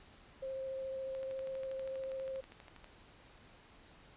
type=tone with vibrato; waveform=sine; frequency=531 Hz; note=C5; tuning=25 cents sharp; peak=-38 dBFS; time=0.42-2.41 s; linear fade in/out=10 ms; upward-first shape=sine; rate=14 Hz; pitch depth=10 cents each way
type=click train; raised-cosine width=0.3 ms; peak=-37 dBFS; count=22; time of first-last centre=1.15-2.844 s; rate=12.4 Hz
effects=pink hiss -60 dBFS RMS until 4.16 s + resampled to 8000 Hz